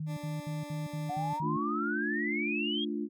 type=tone bursts; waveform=sine; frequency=155.56 Hz; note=D#3; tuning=in tune; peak=-33 dBFS; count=7; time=0-1.568 s; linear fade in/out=5 ms; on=170 ms; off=63 ms
type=tone; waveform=20% pulse; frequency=293.7 Hz; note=D4; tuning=in tune; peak=-36 dBFS; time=0.06-1.41 s; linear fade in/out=50 ms
type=exponential sweep; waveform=sine; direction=up; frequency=715 to 3316 Hz; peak=-32 dBFS; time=1.09-2.85 s; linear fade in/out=10 ms
type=chord; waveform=sine; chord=D minor; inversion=second; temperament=equal; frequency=220 / 293.7 / 349.2 Hz; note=A3 / D4 / F4; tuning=0 / 0 / 0 cents; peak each=-35 / -35 / -37 dBFS; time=1.41-3.09 s; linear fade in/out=50 ms
effects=none